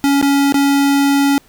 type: tone with dropouts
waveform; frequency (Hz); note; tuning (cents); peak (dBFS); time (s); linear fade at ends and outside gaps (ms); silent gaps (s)
square; 280; C#4; +18; -11; 0.04-1.38; 0; 0.214-0.226 / 0.523-0.543
effects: pink hiss -50 dBFS RMS until 1.48 s